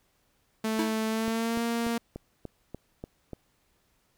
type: tone with pitch glide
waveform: sawtooth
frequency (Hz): 220 to 232.9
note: A3 to A#3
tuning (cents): 0 to -1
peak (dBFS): -23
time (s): 0.64-1.98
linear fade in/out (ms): 5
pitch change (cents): +99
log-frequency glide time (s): 1.08-1.62
type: tone with exponential decay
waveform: square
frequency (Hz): 321.7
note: E4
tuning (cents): -42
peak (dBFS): -25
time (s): 0.79-1.03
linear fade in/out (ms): 1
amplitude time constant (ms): 52
type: click train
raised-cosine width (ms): 2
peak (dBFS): -24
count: 8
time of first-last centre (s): 1.28-3.333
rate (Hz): 3.41
effects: pink hiss -70 dBFS RMS until 4.17 s